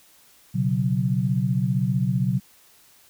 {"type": "chord", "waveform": "sine", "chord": "B suspended second", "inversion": "none", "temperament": "just", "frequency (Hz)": [123.47, 138.9, 185.21], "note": ["B2", "C#3", "F#3"], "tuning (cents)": [0, 4, 2], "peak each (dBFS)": -24, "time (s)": [0.54, 2.4], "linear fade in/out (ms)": 20, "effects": ["white hiss -55 dBFS RMS until 3.09 s"]}